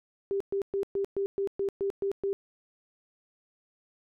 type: tone bursts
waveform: sine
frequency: 394.9 Hz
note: G4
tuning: 13 cents sharp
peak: -26 dBFS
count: 10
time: 0.31-2.33 s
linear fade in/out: 0 ms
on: 94 ms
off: 120 ms
effects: none